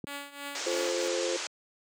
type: click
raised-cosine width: 3 ms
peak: -22 dBFS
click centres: 0.042 s
type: tone with tremolo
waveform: 5% pulse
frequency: 284 Hz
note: C#4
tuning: 42 cents sharp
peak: -24 dBFS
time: 0.07-1.08 s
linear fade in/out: 0 ms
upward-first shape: triangle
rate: 3.1 Hz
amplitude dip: 85%
type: band-pass noise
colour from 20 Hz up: white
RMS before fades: -36 dBFS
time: 0.55-1.47 s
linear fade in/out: 2 ms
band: 330 to 7500 Hz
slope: 48 dB/octave
type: chord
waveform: sine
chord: F major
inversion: none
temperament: just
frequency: 349.2 / 436.5 / 523.8 Hz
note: F4 / A4 / C5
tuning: 0 / -14 / +2 cents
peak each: -33 / -36 / -31 dBFS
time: 0.66-1.37 s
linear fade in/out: 5 ms
effects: high-pass 150 Hz 12 dB/octave